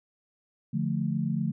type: chord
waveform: sine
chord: D minor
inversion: none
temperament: equal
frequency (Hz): 146.83 / 174.61 / 220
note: D3 / F3 / A3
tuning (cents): 0 / 0 / 0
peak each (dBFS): -30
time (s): 0.73-1.52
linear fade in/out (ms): 10
effects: none